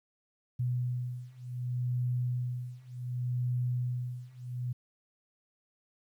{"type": "beating tone pair", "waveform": "sine", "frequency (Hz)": [123.47, 124.14], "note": ["B2", "B2"], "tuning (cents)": [0, 9], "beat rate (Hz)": 0.67, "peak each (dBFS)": [-34, -33], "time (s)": [0.59, 4.73], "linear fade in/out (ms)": 10, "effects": ["11-bit"]}